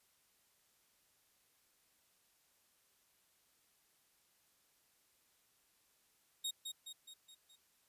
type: tone with echo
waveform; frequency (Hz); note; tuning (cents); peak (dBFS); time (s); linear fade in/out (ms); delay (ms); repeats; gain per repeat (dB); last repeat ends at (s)
sawtooth; 3747; A#7; +8; -34; 6.44-6.51; 10; 210; 5; -5; 7.56
effects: white hiss -74 dBFS RMS until 7.88 s + resampled to 32000 Hz